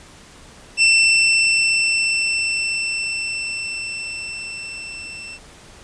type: tone with level ramp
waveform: sawtooth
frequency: 2683 Hz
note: E7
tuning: 30 cents sharp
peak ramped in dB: -7 to -29 dBFS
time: 0.77-5.39 s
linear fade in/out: 50 ms
effects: pink hiss -44 dBFS RMS until 5.83 s + resampled to 22050 Hz